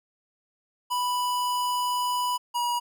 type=tone pair in turn; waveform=square; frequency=987.8 / 963 Hz; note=B5 / B5; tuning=0 / -44 cents; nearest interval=unison; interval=44 cents; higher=first; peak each=-25 / -25 dBFS; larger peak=neither; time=0.9-2.38 / 2.54-2.8 s; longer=first; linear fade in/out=20 ms; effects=none